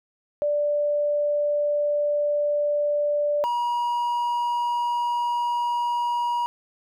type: tone pair in turn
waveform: sine / triangle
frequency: 587 / 957.9 Hz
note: D5 / A#5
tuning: -1 / +47 cents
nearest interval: minor sixth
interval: 848 cents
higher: second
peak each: -20 / -20 dBFS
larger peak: neither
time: 0.42-3.44 / 3.44-6.46 s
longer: neither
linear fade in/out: 0 ms
effects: none